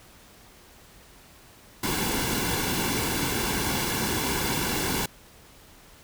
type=noise with comb filter; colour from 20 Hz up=pink; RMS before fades=-27 dBFS; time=1.83-5.06 s; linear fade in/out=5 ms; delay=1.6 ms; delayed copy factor=-0.6; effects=pink hiss -52 dBFS RMS until 6.03 s